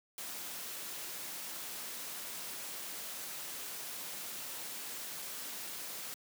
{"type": "noise", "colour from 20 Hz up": "white", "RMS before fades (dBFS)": -43, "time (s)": [0.18, 6.14], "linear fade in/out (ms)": 0, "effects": ["high-pass 150 Hz 12 dB/octave"]}